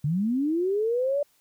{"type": "linear sweep", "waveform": "sine", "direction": "up", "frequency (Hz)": [136.7, 587.3], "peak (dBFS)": -22, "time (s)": [0.04, 1.23], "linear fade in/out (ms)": 5, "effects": ["white hiss -65 dBFS RMS until 1.4 s"]}